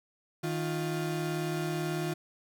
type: tone pair together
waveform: 35% pulse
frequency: 156.1 / 350.4 Hz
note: D#3 / F4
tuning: +6 / +6 cents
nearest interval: octave + major second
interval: 1400 cents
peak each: -31 / -32 dBFS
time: 0.43-2.14 s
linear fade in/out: 10 ms
effects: none